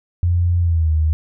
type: tone with pitch glide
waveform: sine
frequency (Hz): 87.31 to 78.23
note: F2 to D#2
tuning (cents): 0 to +10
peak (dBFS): -13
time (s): 0.23-1.13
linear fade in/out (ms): 0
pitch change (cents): -190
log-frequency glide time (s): 0.6-0.91
effects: none